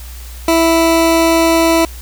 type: tone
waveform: 20% pulse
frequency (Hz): 329.6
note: E4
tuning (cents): 0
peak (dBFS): -4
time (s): 0.48-1.85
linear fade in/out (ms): 2
effects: added 60 Hz sine -28 dBFS peak until 2.01 s + white hiss -37 dBFS RMS until 2.01 s